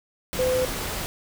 sine tone in noise, 510 Hz, C5, 44 cents flat, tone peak -20 dBFS, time 0.39-0.65 s, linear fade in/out 0 ms, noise pink, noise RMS -30 dBFS, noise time 0.33-1.06 s, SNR +7 dB, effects none

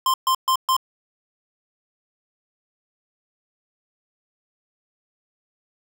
square tone bursts, 1046.5 Hz, C6, in tune, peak -17 dBFS, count 4, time 0.06-0.766 s, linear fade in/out 2 ms, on 79 ms, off 130 ms, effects none

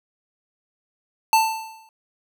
square tone with exponential decay, 887 Hz, A5, 14 cents sharp, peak -12 dBFS, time 1.33-1.89 s, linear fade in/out 1 ms, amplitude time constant 120 ms, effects none

